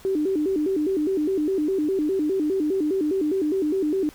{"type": "tone with vibrato", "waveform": "sine", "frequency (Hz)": 341.1, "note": "F4", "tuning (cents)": -41, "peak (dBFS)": -20, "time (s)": [0.05, 4.09], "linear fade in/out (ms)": 0, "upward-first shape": "square", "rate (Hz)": 4.9, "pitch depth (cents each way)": 210, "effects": ["pink hiss -49 dBFS RMS until 4.14 s"]}